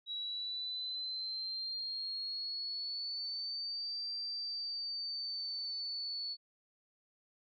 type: exponential two-way sweep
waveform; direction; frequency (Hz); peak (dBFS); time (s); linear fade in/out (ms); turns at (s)
sine; up then down; 3875 to 4699 to 4427; -37; 0.06-6.37; 50; 4.13
effects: none